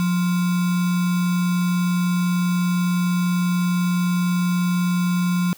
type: tone with sample-and-hold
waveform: sine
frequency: 178 Hz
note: F3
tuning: 33 cents sharp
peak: -17 dBFS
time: 0-5.53 s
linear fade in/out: 0 ms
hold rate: 1225 Hz
effects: white hiss -47 dBFS RMS until 5.57 s